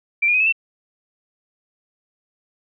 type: tone with pitch steps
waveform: sine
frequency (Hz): 2349 / 2429 / 2512 / 2597 / 2686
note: D7 / D#7 / D#7 / E7 / E7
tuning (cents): 0 / -42 / +16 / -26 / +32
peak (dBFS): -14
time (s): 0.22-0.525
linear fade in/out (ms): 10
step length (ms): 61
effects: none